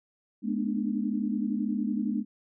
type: tone cluster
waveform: sine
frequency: 210.7 / 243.5 / 292.4 / 303.2 Hz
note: G#3 / B3 / D4 / D#4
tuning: +25 / -24 / -7 / -45 cents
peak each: -29 / -31 / -35 / -37 dBFS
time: 0.42-2.25 s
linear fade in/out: 50 ms
effects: none